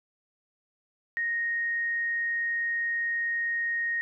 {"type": "tone", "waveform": "sine", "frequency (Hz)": 1864.7, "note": "A#6", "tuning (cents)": 0, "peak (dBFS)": -26, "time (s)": [1.17, 4.01], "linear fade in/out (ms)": 0, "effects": []}